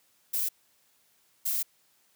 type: noise bursts at uneven times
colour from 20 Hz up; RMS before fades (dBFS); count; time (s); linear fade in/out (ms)
violet; -29; 2; 0.33-0.49 / 1.45-1.63; 10
effects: white hiss -67 dBFS RMS until 2.15 s + high-pass 80 Hz 12 dB/octave